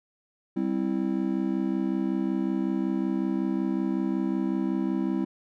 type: chord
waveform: triangle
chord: C major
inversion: second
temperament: just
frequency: 196.22 / 261.6 / 327 Hz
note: G3 / C4 / E4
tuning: +2 / 0 / -14 cents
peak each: -27 dBFS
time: 0.56-5.25 s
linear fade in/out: 10 ms
effects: none